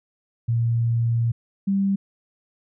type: tone pair in turn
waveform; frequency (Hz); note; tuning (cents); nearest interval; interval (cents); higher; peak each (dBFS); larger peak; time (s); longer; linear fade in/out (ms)
sine; 116.54 / 196.39; A#2 / G3; 0 / +3; major sixth; 903; second; -18; neither; 0.48-1.32 / 1.67-1.96; first; 10
effects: none